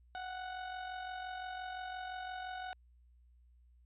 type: tone with amplitude modulation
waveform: 30% pulse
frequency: 740 Hz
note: F#5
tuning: in tune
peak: -36 dBFS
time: 0.15-2.73 s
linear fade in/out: 0 ms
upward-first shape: sine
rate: 45.8 Hz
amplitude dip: 45%
effects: added 60 Hz sine -61 dBFS peak until 3.85 s + resampled to 8000 Hz